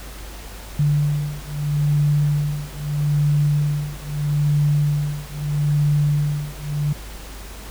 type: beating tone pair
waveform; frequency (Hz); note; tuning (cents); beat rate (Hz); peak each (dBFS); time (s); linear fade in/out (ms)
sine; 146.5 / 147.28; D3 / D3; -4 / +5; 0.78; -20; 0.79-6.93; 5
effects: added 50 Hz sine -35 dBFS peak until 7.7 s + pink hiss -39 dBFS RMS until 7.7 s